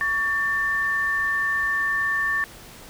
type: tone pair together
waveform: sine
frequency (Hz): 1125 / 1785.8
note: C#6 / A6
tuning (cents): +25 / +25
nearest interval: minor sixth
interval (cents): 800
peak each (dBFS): -29 / -21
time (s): 0.01-2.44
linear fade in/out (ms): 0
effects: added 50 Hz sine -53 dBFS peak until 2.89 s + pink hiss -44 dBFS RMS until 2.89 s